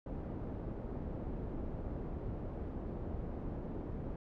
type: low-pass noise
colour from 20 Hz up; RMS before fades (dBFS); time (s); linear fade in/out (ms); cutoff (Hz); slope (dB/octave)
pink; -41; 0.06-4.16; 2; 500; 12
effects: none